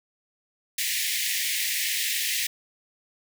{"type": "high-pass noise", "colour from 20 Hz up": "pink", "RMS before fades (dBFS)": -27, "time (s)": [0.78, 2.47], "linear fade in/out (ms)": 5, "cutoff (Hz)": 1800, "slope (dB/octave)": 96, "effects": []}